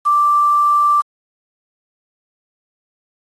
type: tone with quantisation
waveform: sine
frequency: 1174.7 Hz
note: D6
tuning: in tune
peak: -10 dBFS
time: 0.05-1.02 s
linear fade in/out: 20 ms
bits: 6
effects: AAC 32 kbps